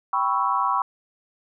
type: chord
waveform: sine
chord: C# half-diminished seventh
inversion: second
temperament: equal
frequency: 784 / 987.8 / 1108.7 / 1318.5 Hz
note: G5 / B5 / C#6 / E6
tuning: 0 / 0 / 0 / 0 cents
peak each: -28 / -24 / -23 / -28 dBFS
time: 0.13-0.82 s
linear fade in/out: 2 ms
effects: none